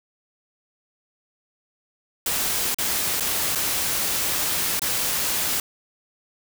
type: noise with dropouts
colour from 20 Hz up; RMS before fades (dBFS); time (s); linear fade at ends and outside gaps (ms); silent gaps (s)
white; -24; 2.26-5.6; 2; 2.745-2.785 / 3.199-3.206 / 3.551-3.556 / 4.795-4.818
effects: none